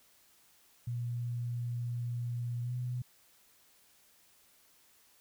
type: tone with pitch glide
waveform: sine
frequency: 120 to 123.95 Hz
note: B2 to B2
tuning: -49 to +7 cents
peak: -33 dBFS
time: 0.87-3.02 s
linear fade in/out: 5 ms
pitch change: +56 cents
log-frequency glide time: 2.62-2.72 s
effects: white hiss -65 dBFS RMS until 5.2 s